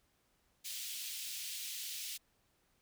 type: high-pass noise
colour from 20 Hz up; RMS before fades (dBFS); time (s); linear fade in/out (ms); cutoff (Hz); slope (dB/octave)
pink; -43; 0.64-2.18; 20; 2800; 24
effects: pink hiss -75 dBFS RMS until 2.81 s